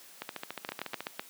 two click trains, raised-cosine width 0.3 ms, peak -20 / -17 dBFS, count 12 / 5, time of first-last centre 0.22-1.006 / 0.69-1.195 s, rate 14 / 7.92 Hz, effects white hiss -53 dBFS RMS until 1.29 s + high-pass 200 Hz 12 dB/octave

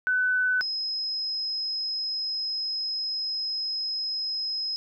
sine tone pair in turn, 1503 / 5113 Hz, F#6 / D#8, +27 / +46 cents, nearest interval octave + major sixth, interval 2119 cents, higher second, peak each -21 / -27 dBFS, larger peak first, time 0.07-0.61 / 0.61-4.76 s, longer second, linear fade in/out 0 ms, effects none

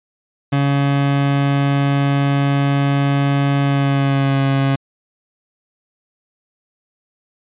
30% pulse tone with pitch glide, 140.3 to 136.62 Hz, C#3 to C#3, +21 to -25 cents, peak -11 dBFS, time 0.52-4.76 s, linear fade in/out 10 ms, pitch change -46 cents, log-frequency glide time 3.62-4.41 s, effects resampled to 8000 Hz

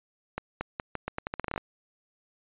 accelerating click train, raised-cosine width 0.5 ms, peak -16 dBFS, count 15, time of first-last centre 0.38-1.578 s, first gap 230 ms, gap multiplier 0.82, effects resampled to 8000 Hz

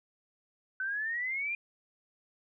sine exponential sweep, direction up, 1511 to 2430 Hz, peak -31 dBFS, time 0.8-1.55 s, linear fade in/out 2 ms, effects none

